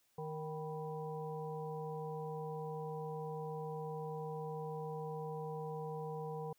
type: harmonic tone with a mistuned harmonic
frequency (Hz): 155.56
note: D#3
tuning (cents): 0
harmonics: 1 / 3 / 5 / 6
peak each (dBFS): -44 / -43 / -48 / -50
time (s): 0.18-6.53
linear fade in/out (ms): 5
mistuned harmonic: 6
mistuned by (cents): +91
effects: white hiss -75 dBFS RMS until 6.58 s